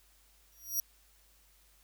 10% pulse tone with exponential growth, 5740 Hz, F8, 47 cents sharp, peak -21 dBFS, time 0.52-0.8 s, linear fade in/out 1 ms, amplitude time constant 59 ms, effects added 50 Hz sine -66 dBFS peak until 1.83 s + white hiss -66 dBFS RMS until 1.83 s

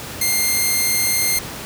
5% pulse tone, 2107 Hz, C7, 12 cents sharp, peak -6 dBFS, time 0.21-1.39 s, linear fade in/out 5 ms, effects pink hiss -31 dBFS RMS until 1.65 s + high-pass 60 Hz 12 dB/octave

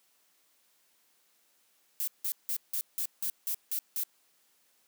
violet noise bursts, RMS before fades -32 dBFS, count 9, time 2-4.035 s, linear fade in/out 0 ms, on 75 ms, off 170 ms, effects white hiss -69 dBFS RMS until 4.87 s + high-pass 200 Hz 12 dB/octave

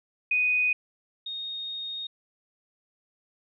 sine tone pair in turn, 2489 / 3713 Hz, D#7 / A#7, 0 / -8 cents, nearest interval perfect fifth, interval 692 cents, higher second, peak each -21 / -32 dBFS, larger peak first, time 0.31-0.73 / 1.26-2.07 s, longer second, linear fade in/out 5 ms, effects none

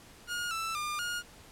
sawtooth tone with pitch steps, 1430 / 1326 / 1202 / 1429 Hz, F6 / E6 / D6 / F6, +41 / +10 / +40 / +39 cents, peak -29 dBFS, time 0.27-1.23 s, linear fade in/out 50 ms, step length 240 ms, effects pink hiss -54 dBFS RMS until 1.51 s + low-pass 12000 Hz 12 dB/octave

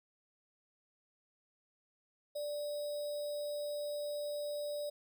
sine tone with sample-and-hold, 587.3 Hz, D5, in tune, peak -36 dBFS, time 2.35-4.9 s, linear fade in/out 10 ms, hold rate 4410 Hz, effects none

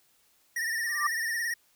square tone with vibrato, 1845 Hz, A#6, 18 cents flat, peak -29 dBFS, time 0.56-1.54 s, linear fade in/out 5 ms, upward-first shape sine, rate 18 Hz, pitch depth 69 cents each way
sine tone with exponential growth, 1180 Hz, D6, 8 cents sharp, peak -21 dBFS, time 0.86-1.07 s, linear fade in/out 5 ms, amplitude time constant 44 ms
effects white hiss -66 dBFS RMS until 1.75 s

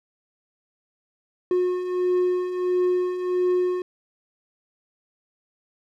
triangle beating tone pair, 360.7 / 362.2 Hz, F#4 / F#4, -44 / -37 cents, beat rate 1.5 Hz, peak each -26 / -19 dBFS, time 1.51-3.82 s, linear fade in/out 2 ms, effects none

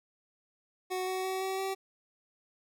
25% pulse tone with pitch steps, 370.4 / 374.1 / 377.7 / 381.5 / 385.2 Hz, F#4 / F#4 / F#4 / G4 / G4, +2 / +19 / +36 / -47 / -30 cents, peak -28 dBFS, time 0.9-1.75 s, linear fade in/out 20 ms, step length 170 ms, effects none

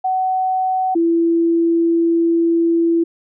sine tone pair in turn, 750 / 334.7 Hz, F#5 / E4, +23 / +26 cents, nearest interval octave + major second, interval 1397 cents, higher first, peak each -15 / -12 dBFS, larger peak second, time 0.04-0.95 / 0.95-3.04 s, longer second, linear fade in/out 10 ms, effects none

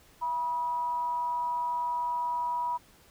sine tone with amplitude modulation, 970 Hz, B5, 31 cents flat, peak -26 dBFS, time 0.21-2.78 s, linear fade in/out 20 ms, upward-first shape sine, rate 294 Hz, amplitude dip 35%, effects pink hiss -59 dBFS RMS until 3.1 s

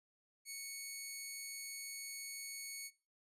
10% pulse tone, 2217 Hz, C#7, in tune, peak -35 dBFS, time 0.45-2.91 s, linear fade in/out 50 ms, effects noise-tail reverb RT60 0.3 s tail -19 dB re dry + resampled to 32000 Hz

